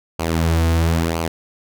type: tone with flanger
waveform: sawtooth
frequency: 82.41 Hz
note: E2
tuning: in tune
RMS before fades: -18 dBFS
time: 0.19-1.28 s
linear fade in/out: 5 ms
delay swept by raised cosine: 0.54 to 5.24 ms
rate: 1 Hz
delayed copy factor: -0.65
effects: none